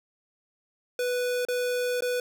square tone with dropouts, 493.9 Hz, B4, in tune, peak -26 dBFS, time 0.99-2.2 s, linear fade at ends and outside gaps 2 ms, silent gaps 1.451-1.485 / 2.007-2.022 s, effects none

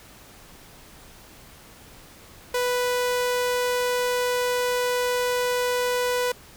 sawtooth tone, 493.9 Hz, B4, in tune, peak -18 dBFS, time 2.54-6.32 s, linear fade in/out 5 ms, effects pink hiss -48 dBFS RMS until 6.56 s

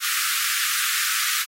pink high-pass noise, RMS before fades -24 dBFS, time 0-1.46 s, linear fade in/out 50 ms, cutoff 1200 Hz, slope 96 dB/octave, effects AAC 48 kbps

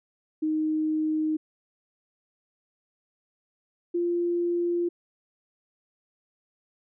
sine tone pair in turn, 311.1 / 346.7 Hz, D#4 / F4, 0 / -13 cents, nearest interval major second, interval 187 cents, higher second, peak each -23 dBFS, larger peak neither, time 0.42-1.37 / 3.94-4.89 s, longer neither, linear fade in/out 10 ms, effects none

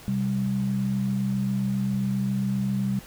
sine tone pair together, 129.3 / 196.79 Hz, C3 / G3, -20 / +7 cents, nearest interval perfect fifth, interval 727 cents, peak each -28 / -24 dBFS, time 0.08-2.99 s, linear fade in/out 0 ms, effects pink hiss -46 dBFS RMS until 3.06 s

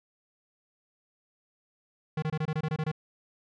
square tone bursts, 155.56 Hz, D#3, in tune, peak -28 dBFS, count 10, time 2.17-2.916 s, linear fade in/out 5 ms, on 53 ms, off 24 ms, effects low-pass 3000 Hz 12 dB/octave

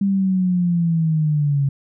sine linear sweep, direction down, 199.4 to 137.2 Hz, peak -15 dBFS, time 0.01-1.69 s, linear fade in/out 5 ms, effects none

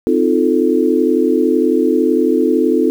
sine chord, F dominant seventh, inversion second, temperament equal with one note detuned, 258.3 / 311.1 / 349.2 / 440 Hz, C4 / Eb4 / F4 / A4, -22 / 0 / 0 / 0 cents, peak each -16 dBFS, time 0.07-2.9 s, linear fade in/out 0 ms, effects 7-bit

